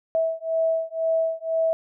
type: beating tone pair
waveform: sine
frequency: 650 / 652 Hz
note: E5 / E5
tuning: -24 / -19 cents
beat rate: 2 Hz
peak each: -24 / -24 dBFS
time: 0.15-1.73 s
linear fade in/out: 0 ms
effects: none